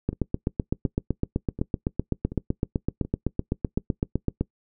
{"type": "two click trains", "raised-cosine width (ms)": 3, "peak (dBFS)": [-21, -10], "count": [6, 35], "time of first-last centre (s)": [[0.13, 3.78], [0.09, 4.41]], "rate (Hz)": [1.37, 7.87], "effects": ["noise-tail reverb RT60 0.1 s tail -22 dB re dry"]}